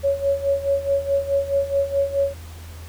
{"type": "tone with tremolo", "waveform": "sine", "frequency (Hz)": 556, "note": "C#5", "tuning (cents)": 5, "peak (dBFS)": -15, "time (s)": [0.03, 2.34], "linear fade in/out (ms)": 20, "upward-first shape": "sine", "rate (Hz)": 4.7, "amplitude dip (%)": 80, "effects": ["added 82 Hz sine -35 dBFS peak until 2.88 s", "pink hiss -45 dBFS RMS until 2.88 s"]}